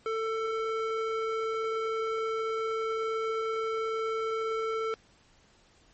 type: tone with band-pass filter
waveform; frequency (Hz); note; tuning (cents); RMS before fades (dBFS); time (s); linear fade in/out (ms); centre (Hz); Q
square; 445.3; A4; +21; -31; 0.06-4.94; 0; 1000; 1.2
effects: pink hiss -62 dBFS RMS until 5.93 s + MP3 32 kbps